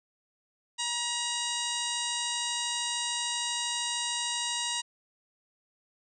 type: harmonic tone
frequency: 953 Hz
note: A#5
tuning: 38 cents sharp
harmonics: 1 / 2 / 3 / 4 / 5 / 6 / 7 / 8 / 9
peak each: -38 / -40 / -36 / -35 / -41 / -40 / -41 / -39 / -40 dBFS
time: 0.78-4.82 s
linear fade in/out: 20 ms
effects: none